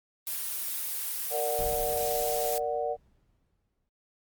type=noise; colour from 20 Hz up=blue; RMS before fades=-33 dBFS; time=0.27-2.58 s; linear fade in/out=0 ms
type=chord; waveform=sine; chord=Bb augmented; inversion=none; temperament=equal; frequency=466.2 / 587.3 / 740 Hz; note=Bb4 / D5 / F#5; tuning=0 / 0 / 0 cents; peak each=-32 dBFS; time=1.3-2.97 s; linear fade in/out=50 ms
type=noise with exponential decay; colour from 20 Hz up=brown; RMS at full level=-38 dBFS; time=1.59-3.89 s; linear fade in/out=0 ms; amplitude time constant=500 ms
effects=Opus 32 kbps